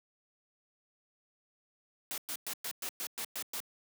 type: noise bursts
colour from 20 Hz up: white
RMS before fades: -38 dBFS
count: 9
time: 2.11-3.602 s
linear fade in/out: 0 ms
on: 68 ms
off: 110 ms
effects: high-pass 200 Hz 12 dB/octave